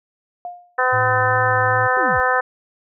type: tone with exponential decay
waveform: sine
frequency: 708 Hz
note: F5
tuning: 23 cents sharp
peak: -24 dBFS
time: 0.45-0.78 s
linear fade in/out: 1 ms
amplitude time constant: 71 ms
type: harmonic tone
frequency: 254.3 Hz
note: C4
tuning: 49 cents flat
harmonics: 2 / 3 / 4 / 5 / 6 / 7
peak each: -22 / -22 / -22 / -22 / -22 / -22 dBFS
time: 0.78-2.41 s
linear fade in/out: 10 ms
type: tone with vibrato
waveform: triangle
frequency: 110 Hz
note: A2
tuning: in tune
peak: -22 dBFS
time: 0.92-1.88 s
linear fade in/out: 20 ms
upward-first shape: sine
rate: 2.5 Hz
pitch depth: 25 cents each way
type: linear sweep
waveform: sine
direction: down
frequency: 419.1 to 49 Hz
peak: -26 dBFS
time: 1.97-2.2 s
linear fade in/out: 0 ms
effects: none